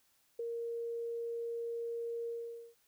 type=tone with ADSR envelope; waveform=sine; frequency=466.2 Hz; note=A#4; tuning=in tune; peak=-33 dBFS; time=0.39-2.75 s; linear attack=6 ms; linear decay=7 ms; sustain=-3 dB; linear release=470 ms; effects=white hiss -72 dBFS RMS until 2.87 s